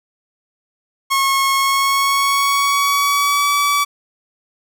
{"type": "tone with pitch glide", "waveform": "sawtooth", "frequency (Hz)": [1090, 1146.8], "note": ["C#6", "D6"], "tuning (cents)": [-29, -42], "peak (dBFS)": -10, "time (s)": [1.1, 3.85], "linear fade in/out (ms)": 20, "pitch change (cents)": 87, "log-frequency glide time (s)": [1.56, 3.51], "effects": []}